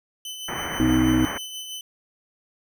sawtooth tone with tremolo, 3029 Hz, F#7, 40 cents sharp, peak -28 dBFS, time 0.25-1.81 s, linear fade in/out 2 ms, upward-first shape sine, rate 6.2 Hz, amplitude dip 40%
white low-pass noise, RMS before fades -31 dBFS, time 0.48-1.38 s, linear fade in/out 5 ms, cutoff 2100 Hz, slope 48 dB/octave
harmonic tone, 63.1 Hz, B1, 38 cents sharp, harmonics 1 / 2 / 4 / 5, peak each -28 / -26 / -21 / -19 dBFS, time 0.8-1.25 s, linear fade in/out 0 ms
effects none

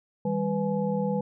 sine tone cluster, 161.6 / 200.1 / 495.7 / 847 Hz, E3 / G3 / B4 / G#5, -34 / +36 / +6 / +34 cents, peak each -32 / -27 / -29 / -35 dBFS, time 0.25-1.21 s, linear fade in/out 5 ms, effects none

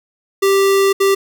square tone bursts at uneven times, 392 Hz, G4, in tune, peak -11 dBFS, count 2, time 0.42-0.93 / 1-1.15 s, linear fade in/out 10 ms, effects none

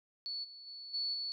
sine tone with level steps, 4435 Hz, C#8, in tune, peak -37 / -49 / -45 / -33 / -36 dBFS, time 0.26-1.32 s, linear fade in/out 0 ms, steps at 0.43 / 0.66 / 0.93 / 1.13 s, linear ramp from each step 20 ms, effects none

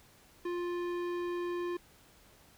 sine tone with tanh clipping, 350.6 Hz, F4, 7 cents sharp, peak -35 dBFS, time 0.45-1.77 s, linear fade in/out 5 ms, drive 16 dB, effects pink hiss -61 dBFS RMS until 2.57 s

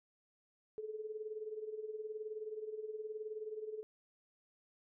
sine tone with tremolo, 431.5 Hz, A4, 34 cents flat, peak -38 dBFS, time 0.78-3.83 s, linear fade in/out 0 ms, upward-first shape sine, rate 19 Hz, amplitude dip 70%, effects none

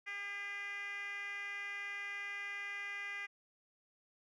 10% pulse tone with band-pass filter, 403.4 Hz, G4, 50 cents sharp, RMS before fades -43 dBFS, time 0.06-3.27 s, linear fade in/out 20 ms, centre 2100 Hz, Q 4.5, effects none

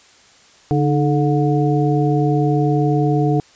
harmonic tone with a mistuned harmonic, 144.6 Hz, D3, 27 cents flat, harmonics 1 / 2 / 3 / 5, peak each -16 / -19 / -21 / -23 dBFS, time 0.71-3.4 s, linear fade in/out 0 ms, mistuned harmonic 2, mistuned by +94 cents, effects white hiss -49 dBFS RMS until 3.55 s + resampled to 16000 Hz

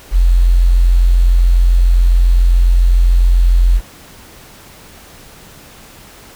sine tone with quantisation, 43.63 Hz, F1, 1 cent flat, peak -6 dBFS, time 0.11-3.81 s, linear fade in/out 50 ms, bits 6, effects pink hiss -39 dBFS RMS until 6.35 s

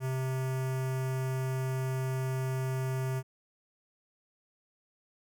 square tone with notch filter, 130.81 Hz, C3, in tune, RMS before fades -32 dBFS, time 0-3.23 s, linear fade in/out 50 ms, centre 3900 Hz, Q 1.2, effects none

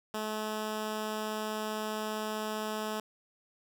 10% pulse tone, 215.3 Hz, A3, 37 cents flat, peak -25 dBFS, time 0.14-3 s, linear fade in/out 2 ms, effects none

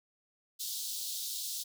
pink high-pass noise, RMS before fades -38 dBFS, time 0.59-1.64 s, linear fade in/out 20 ms, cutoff 3500 Hz, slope 48 dB/octave, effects none

